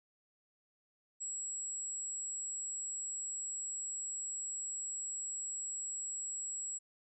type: tone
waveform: sine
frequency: 7730 Hz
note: B8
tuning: 38 cents flat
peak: -38 dBFS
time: 1.2-6.79 s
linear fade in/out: 20 ms
effects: none